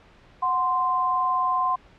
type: tone pair together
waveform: sine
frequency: 736 / 1041.7 Hz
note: F#5 / C6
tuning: -9 / -8 cents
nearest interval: tritone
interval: 601 cents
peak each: -27 / -21 dBFS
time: 0.42-1.76 s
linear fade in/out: 10 ms
effects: pink hiss -53 dBFS RMS until 1.98 s + low-pass 3000 Hz 12 dB/octave